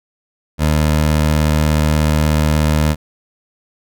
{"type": "tone", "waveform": "20% pulse", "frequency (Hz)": 76.6, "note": "D#2", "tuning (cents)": -27, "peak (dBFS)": -7, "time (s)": [0.58, 2.96], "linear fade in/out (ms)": 50, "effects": []}